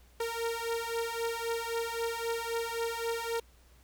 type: beating tone pair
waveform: sawtooth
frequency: 460 / 463.8 Hz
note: A#4 / A#4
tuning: -23 / -9 cents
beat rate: 3.8 Hz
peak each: -31 dBFS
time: 0.2-3.4 s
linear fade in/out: 5 ms
effects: added 60 Hz sine -58 dBFS peak until 3.83 s + pink hiss -64 dBFS RMS until 3.83 s